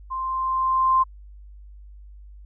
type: tone with level ramp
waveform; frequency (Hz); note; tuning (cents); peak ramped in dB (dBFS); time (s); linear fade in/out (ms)
sine; 1046.5; C6; 0; -26 to -14; 0.1-1.04; 20
effects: added 50 Hz sine -41 dBFS peak until 2.45 s